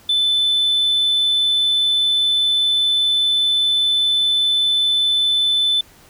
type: tone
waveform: sine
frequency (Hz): 3515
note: A7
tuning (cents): -2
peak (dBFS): -12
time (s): 0.09-5.81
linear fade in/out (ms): 5
effects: tanh soft clip ceiling -12 dBFS + pink hiss -48 dBFS RMS until 6.09 s